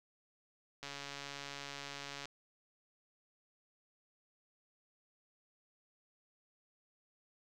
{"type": "click train", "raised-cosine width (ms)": 0.2, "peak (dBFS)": -27, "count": 202, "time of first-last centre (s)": [0.83, 2.256], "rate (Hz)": 141, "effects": []}